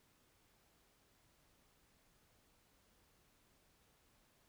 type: silence
effects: pink hiss -73 dBFS RMS until 4.48 s